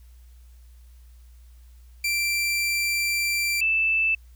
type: tone pair in turn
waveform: sawtooth / sine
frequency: 2352 / 2640 Hz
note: D7 / E7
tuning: +2 / +2 cents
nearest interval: major second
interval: 200 cents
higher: second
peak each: -19 / -19 dBFS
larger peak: neither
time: 2.04-3.61 / 3.61-4.15 s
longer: first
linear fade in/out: 5 ms
effects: added 60 Hz sine -46 dBFS peak until 4.35 s + white hiss -64 dBFS RMS until 4.35 s